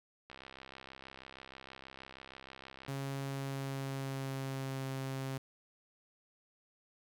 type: click train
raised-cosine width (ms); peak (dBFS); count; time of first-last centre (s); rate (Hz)
0.3; -33; 172; 0.3-2.879; 66.3
type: tone with pitch glide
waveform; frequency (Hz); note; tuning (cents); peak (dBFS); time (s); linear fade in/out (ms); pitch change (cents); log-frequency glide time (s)
sawtooth; 137.2 to 133.99; C#3 to C3; -17 to +42; -33; 2.88-5.38; 5; -41; 3.25-4.83
effects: none